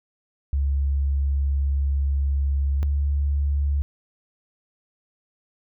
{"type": "tone pair in turn", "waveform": "sine", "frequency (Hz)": [69.5, 71.17], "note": ["C#2", "C#2"], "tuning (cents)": [5, 46], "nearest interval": "unison", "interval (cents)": 41, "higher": "second", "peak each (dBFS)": -19, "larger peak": "neither", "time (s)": [[0.53, 2.83], [2.83, 3.82]], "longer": "first", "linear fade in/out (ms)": 0, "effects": []}